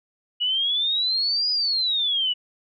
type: exponential two-way sweep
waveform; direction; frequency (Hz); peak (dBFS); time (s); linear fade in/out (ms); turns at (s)
sine; up then down; 2905 to 4978 to 2905; -20; 0.4-2.34; 20; 1.51
effects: none